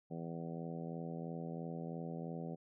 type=harmonic tone; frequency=83 Hz; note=E2; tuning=12 cents sharp; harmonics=2 / 3 / 4 / 5 / 6 / 7 / 8 / 9; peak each=-43 / -48 / -52 / -51 / -51 / -53 / -58 / -54 dBFS; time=0.1-2.56 s; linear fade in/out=20 ms; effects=none